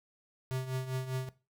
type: tone with tremolo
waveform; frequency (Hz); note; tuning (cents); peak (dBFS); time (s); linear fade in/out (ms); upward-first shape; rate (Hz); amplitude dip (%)
square; 130; C3; -11; -31; 0.51-1.29; 0; triangle; 5; 75
effects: noise-tail reverb RT60 0.3 s tail -18 dB re dry